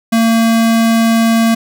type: tone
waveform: square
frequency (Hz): 227.4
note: A#3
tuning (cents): -43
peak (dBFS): -9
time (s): 0.12-1.55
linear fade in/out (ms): 10
effects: none